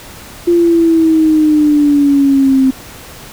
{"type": "exponential sweep", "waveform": "sine", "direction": "down", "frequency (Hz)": [347.5, 261.6], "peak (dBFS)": -6, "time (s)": [0.47, 2.71], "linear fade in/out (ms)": 10, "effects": ["pink hiss -33 dBFS RMS until 3.32 s"]}